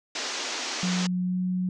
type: band-pass noise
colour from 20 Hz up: white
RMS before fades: -32 dBFS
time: 0.15-1.07 s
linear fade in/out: 5 ms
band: 240 to 6700 Hz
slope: 48 dB/octave
type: tone with pitch glide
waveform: sine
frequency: 181.2 to 182.88 Hz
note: F#3 to F#3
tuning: -36 to -20 cents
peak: -24 dBFS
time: 0.83-1.69 s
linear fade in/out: 2 ms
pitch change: +16 cents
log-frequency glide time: 1.23-1.38 s
effects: none